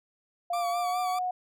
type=tone with pitch glide; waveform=sine; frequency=698.5 to 730.3 Hz; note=F5 to F#5; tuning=0 to -23 cents; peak=-27 dBFS; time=0.5-1.31 s; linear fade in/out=5 ms; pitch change=+77 cents; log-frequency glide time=0.72-1 s
type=tone with vibrato; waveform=40% pulse; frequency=1156 Hz; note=D6; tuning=28 cents flat; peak=-32 dBFS; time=0.53-1.19 s; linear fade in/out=5 ms; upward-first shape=sine; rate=4.8 Hz; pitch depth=47 cents each way
effects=none